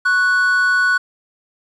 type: tone pair together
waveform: triangle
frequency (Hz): 1106.2 / 1480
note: C#6 / F#6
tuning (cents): -4 / 0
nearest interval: perfect fourth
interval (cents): 504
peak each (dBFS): -21 / -11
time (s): 0.05-0.98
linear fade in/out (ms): 10
effects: resampled to 24000 Hz + 8-bit